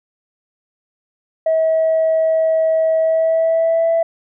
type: tone with pitch glide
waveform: sine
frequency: 643 to 662.6 Hz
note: E5 to E5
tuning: -43 to +9 cents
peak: -11 dBFS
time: 1.46-4.03 s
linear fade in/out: 5 ms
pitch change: +52 cents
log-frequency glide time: 2.98-3.92 s
effects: tanh soft clip ceiling -9 dBFS